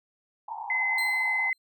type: band-pass noise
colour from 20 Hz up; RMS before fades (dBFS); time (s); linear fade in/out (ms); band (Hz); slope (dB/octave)
pink; -36; 0.48-1.5; 5; 810 to 940; 96
type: tone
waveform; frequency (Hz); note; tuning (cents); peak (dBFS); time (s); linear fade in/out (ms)
sine; 2048; C7; -38; -24; 0.7-1.53; 2
type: tone with exponential decay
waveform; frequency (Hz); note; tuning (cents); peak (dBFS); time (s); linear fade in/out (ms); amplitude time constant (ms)
sawtooth; 4127; C8; -25; -29; 0.98-1.58; 2; 130
effects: none